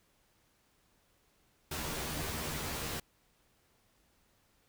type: noise with comb filter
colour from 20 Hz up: pink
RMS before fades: -38 dBFS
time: 1.71-3 s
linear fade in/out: 5 ms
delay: 13 ms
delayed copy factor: +1
effects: pink hiss -71 dBFS RMS until 4.68 s